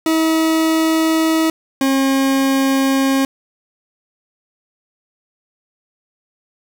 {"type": "tone pair in turn", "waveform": "40% pulse", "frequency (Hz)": [321, 269.9], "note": ["E4", "C#4"], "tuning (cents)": [-46, -46], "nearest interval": "minor third", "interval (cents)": 300, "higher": "first", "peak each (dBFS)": -12, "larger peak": "neither", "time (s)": [[0.06, 1.5], [1.81, 3.25]], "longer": "neither", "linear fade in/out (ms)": 2, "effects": ["7-bit"]}